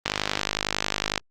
click train, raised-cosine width 0.2 ms, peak -5 dBFS, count 58, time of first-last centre 0.06-1.178 s, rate 51 Hz, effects Opus 32 kbps

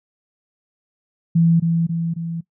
sine tone with echo, 166.7 Hz, E3, 20 cents sharp, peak -11 dBFS, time 1.35-1.6 s, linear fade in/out 10 ms, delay 270 ms, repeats 3, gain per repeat -4 dB, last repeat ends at 2.41 s, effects noise-tail reverb RT60 0.1 s tail -20 dB re dry

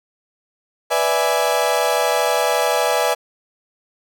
35% pulse chord, E dominant seventh, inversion second, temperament equal, 493.9 / 587.3 / 659.3 / 830.6 Hz, B4 / D5 / E5 / G#5, 0 / 0 / 0 / 0 cents, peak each -20 dBFS, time 0.9-3.15 s, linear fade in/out 20 ms, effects none

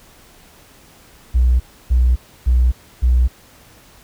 triangle tone bursts, 61.7 Hz, B1, 1 cent flat, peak -6 dBFS, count 4, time 1.34-3.28 s, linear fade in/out 20 ms, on 260 ms, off 300 ms, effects tanh soft clip ceiling -8 dBFS + pink hiss -47 dBFS RMS until 4.03 s

